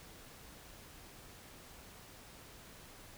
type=silence; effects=pink hiss -55 dBFS RMS until 3.17 s